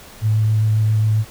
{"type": "tone with vibrato", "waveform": "sine", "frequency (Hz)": 108.4, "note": "A2", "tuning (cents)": -25, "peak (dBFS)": -13, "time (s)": [0.21, 1.25], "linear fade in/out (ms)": 50, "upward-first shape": "sine", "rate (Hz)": 7.4, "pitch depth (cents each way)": 11, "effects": ["pink hiss -41 dBFS RMS until 1.3 s"]}